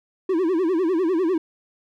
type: tone with vibrato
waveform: triangle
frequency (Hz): 349.2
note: F4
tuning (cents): 0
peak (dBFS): -16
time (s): 0.29-1.38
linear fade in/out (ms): 5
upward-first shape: sine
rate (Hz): 10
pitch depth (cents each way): 180
effects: none